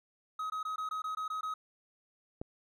triangle tone bursts, 1268 Hz, D#6, 32 cents sharp, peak -32 dBFS, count 9, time 0.39-1.54 s, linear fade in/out 5 ms, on 110 ms, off 20 ms
click, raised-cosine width 2 ms, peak -25 dBFS, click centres 2.415 s
effects none

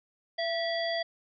harmonic tone with a mistuned harmonic, 672 Hz, E5, 33 cents sharp, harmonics 1 / 3 / 5 / 7, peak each -30 / -35 / -37 / -38 dBFS, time 0.38-1.03 s, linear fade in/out 10 ms, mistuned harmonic 3, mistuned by -59 cents, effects none

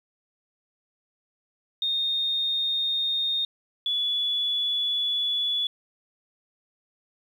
sine tone pair in turn, 3680 / 3424 Hz, A#7 / A7, -23 / -48 cents, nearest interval minor second, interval 125 cents, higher first, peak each -23 / -23 dBFS, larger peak neither, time 1.82-3.45 / 3.86-5.67 s, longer second, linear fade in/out 2 ms, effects 9-bit

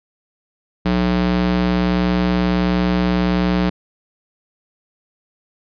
square tone with high-pass filter, 60.7 Hz, B1, 29 cents flat, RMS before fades -17 dBFS, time 0.85-3.7 s, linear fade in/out 10 ms, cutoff 140 Hz, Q 1.6, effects resampled to 11025 Hz

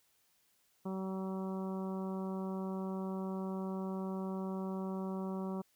harmonic tone, 190 Hz, F#3, 46 cents sharp, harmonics 1 / 2 / 3 / 4 / 5 / 6 / 7, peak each -37 / -43 / -48 / -51 / -50 / -52 / -58 dBFS, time 0.85-5.62 s, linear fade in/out 10 ms, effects white hiss -73 dBFS RMS until 5.75 s

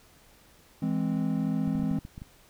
triangle chord, E augmented, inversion none, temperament equal, 164.81 / 207.7 / 261.6 Hz, E3 / G#3 / B#3, 0 / 0 / 0 cents, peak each -28 dBFS, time 0.82-1.99 s, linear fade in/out 5 ms
clicks, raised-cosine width 5 ms, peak -28 dBFS, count 9, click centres 1.677 / 1.754 / 1.796 / 1.832 / 1.913 / 1.989 / 2.051 / 2.179 / 2.219 s
effects pink hiss -58 dBFS RMS until 2.49 s

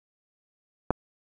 clicks, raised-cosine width 1 ms, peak -7 / -26 dBFS, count 2, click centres 0.906 / 0.91 s, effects none

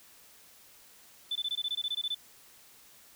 sine tone bursts, 3512 Hz, A7, 4 cents flat, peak -28 dBFS, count 13, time 1.31-2.147 s, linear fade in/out 5 ms, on 45 ms, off 21 ms, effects tanh soft clip ceiling -26 dBFS + white hiss -57 dBFS RMS until 3.15 s

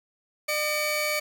sawtooth tone pair together, 603.6 / 2279 Hz, D5 / C#7, +47 / +47 cents, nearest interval octave + major seventh, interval 2300 cents, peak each -24 dBFS, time 0.48-1.2 s, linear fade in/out 10 ms, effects 10-bit

